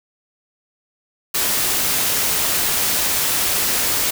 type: noise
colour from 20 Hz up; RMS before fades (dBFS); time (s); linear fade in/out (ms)
white; -19; 1.34-4.11; 10
effects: none